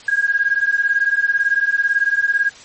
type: beating tone pair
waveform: sine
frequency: 1623 / 1641 Hz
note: G#6 / G#6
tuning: -40 / -21 cents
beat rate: 18 Hz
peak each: -17 dBFS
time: 0.08-2.5 s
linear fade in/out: 5 ms
effects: white hiss -41 dBFS RMS until 2.64 s + MP3 32 kbps